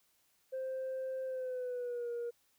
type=tone with pitch glide; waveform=sine; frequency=523.3 to 474.4 Hz; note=C5 to A#4; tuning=0 to +30 cents; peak=-34 dBFS; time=0.52-2.31 s; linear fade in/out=20 ms; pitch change=-170 cents; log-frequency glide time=1.25-2.1 s; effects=tanh soft clip ceiling -34 dBFS + white hiss -73 dBFS RMS until 2.58 s